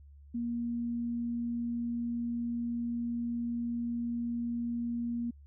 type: tone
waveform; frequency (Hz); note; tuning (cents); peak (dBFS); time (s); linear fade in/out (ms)
sine; 236.3; A#3; +24; -31; 0.34-5.31; 10
effects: added 71 Hz sine -51 dBFS peak until 5.46 s